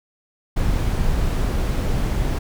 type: noise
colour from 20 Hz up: brown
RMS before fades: -20 dBFS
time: 0.56-2.39 s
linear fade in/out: 10 ms
effects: none